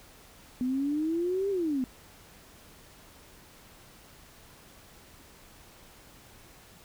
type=exponential two-way sweep; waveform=sine; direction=up then down; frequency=246.9 to 404.1 to 246.9 Hz; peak=-26 dBFS; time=0.61-1.84 s; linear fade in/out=0 ms; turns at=1.5 s; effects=pink hiss -54 dBFS RMS until 6.84 s